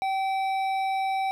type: tone with hard clipping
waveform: triangle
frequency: 771 Hz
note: G5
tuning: 29 cents flat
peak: -26 dBFS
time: 0.02-1.31 s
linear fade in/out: 0 ms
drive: 13 dB
effects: none